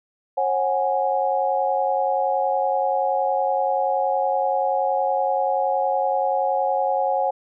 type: chord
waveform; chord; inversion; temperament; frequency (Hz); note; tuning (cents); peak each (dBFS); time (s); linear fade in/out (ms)
sine; C# suspended fourth; none; equal with one note detuned; 541.4 / 740 / 830.6; C#5 / F#5 / G#5; -41 / 0 / 0; -23; 0.37-7.31; 10
effects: none